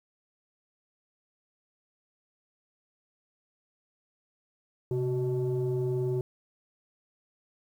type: tone pair together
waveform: sine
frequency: 130.81 / 373.4 Hz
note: C3 / F#4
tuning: 0 / +16 cents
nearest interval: octave + tritone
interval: 1816 cents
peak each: -27 dBFS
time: 4.91-6.21 s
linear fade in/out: 2 ms
effects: tanh soft clip ceiling -23 dBFS + 10-bit